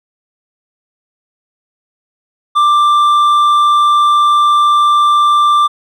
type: tone with hard clipping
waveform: sine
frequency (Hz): 1181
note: D6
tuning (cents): +9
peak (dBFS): -8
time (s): 2.55-5.68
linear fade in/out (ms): 20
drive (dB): 5
effects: none